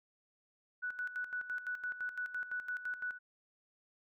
sine tone with tremolo, 1480 Hz, F#6, in tune, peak -35 dBFS, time 0.82-3.19 s, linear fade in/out 20 ms, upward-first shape square, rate 5.9 Hz, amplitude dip 70%, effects none

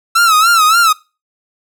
45% pulse tone with vibrato, 1318.5 Hz, E6, in tune, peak -7 dBFS, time 0.15-0.93 s, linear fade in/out 10 ms, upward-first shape sine, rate 3.5 Hz, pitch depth 110 cents each way, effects noise-tail reverb RT60 0.3 s tail -23 dB re dry

